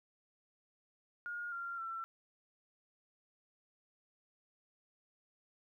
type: tone with pitch steps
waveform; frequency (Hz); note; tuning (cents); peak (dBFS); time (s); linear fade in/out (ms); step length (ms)
sine; 1426 / 1384.6 / 1344.4; F6 / F6 / E6; +36 / -15 / +34; -39; 1.26-2.04; 0; 260
effects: 13-bit